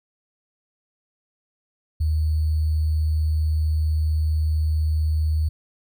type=tone with sample-and-hold; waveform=sine; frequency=77.78 Hz; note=D#2; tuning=in tune; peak=-18 dBFS; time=2-5.49 s; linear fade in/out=10 ms; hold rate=4410 Hz; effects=none